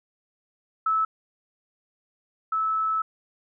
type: tone pair in turn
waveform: sine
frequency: 1305 / 1305 Hz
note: E6 / E6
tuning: -18 / -18 cents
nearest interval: unison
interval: 0 cents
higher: neither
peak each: -20 / -22 dBFS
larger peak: first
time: 0.86-1.05 / 2.52-3.02 s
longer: second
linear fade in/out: 5 ms
effects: none